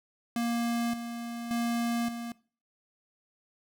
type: tone with tremolo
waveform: square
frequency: 234.9 Hz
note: A#3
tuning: 13 cents sharp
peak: -28 dBFS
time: 0.36-2.32 s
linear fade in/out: 2 ms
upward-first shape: square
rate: 0.87 Hz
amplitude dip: 60%
effects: noise-tail reverb RT60 0.4 s tail -20 dB re dry